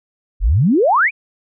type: exponential sweep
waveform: sine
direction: up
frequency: 38.39 to 2557 Hz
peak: -10 dBFS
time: 0.4-1.11 s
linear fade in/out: 50 ms
effects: none